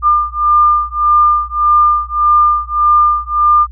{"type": "beating tone pair", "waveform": "sine", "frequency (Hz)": [1200, 1201.7], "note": ["D6", "D6"], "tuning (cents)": [37, 39], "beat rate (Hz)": 1.7, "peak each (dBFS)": -11, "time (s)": [0.02, 3.67], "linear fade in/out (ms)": 50, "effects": ["added 60 Hz sine -28 dBFS peak until 3.71 s"]}